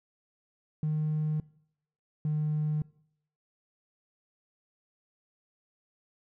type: tone pair in turn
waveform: triangle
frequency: 153.6 / 152.1 Hz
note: D#3 / D#3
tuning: -22 / -39 cents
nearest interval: unison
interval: 17 cents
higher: first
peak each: -23 dBFS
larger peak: neither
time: 0.83-1.4 / 2.25-2.82 s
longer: neither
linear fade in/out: 2 ms
effects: noise-tail reverb RT60 0.7 s tail -25 dB re dry + tanh soft clip ceiling -23 dBFS